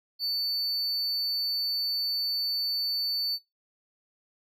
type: tone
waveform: triangle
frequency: 4500 Hz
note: C#8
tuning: 25 cents sharp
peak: -25 dBFS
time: 0.19-3.39 s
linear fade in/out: 50 ms
effects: noise-tail reverb RT60 0.2 s tail -22 dB re dry